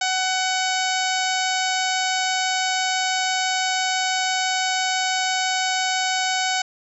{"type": "harmonic tone", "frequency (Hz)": 749, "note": "F#5", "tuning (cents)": 21, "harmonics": [1, 2, 3, 4, 5, 6, 7, 8, 9, 10], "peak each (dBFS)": [-24, -27, -29, -30, -31, -32, -32, -33, -34, -34], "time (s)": [0.01, 6.62], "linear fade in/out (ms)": 5, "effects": []}